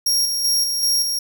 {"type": "tone with tremolo", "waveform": "sawtooth", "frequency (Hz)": 5588, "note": "F8", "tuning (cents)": 0, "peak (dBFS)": -13, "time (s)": [0.06, 1.19], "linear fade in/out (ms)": 5, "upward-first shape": "square", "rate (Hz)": 2.6, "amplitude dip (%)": 40, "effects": []}